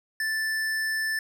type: tone with tanh clipping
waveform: sine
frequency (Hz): 1760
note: A6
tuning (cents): 0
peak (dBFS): -27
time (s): 0.2-1.19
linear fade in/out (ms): 2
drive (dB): 18
effects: none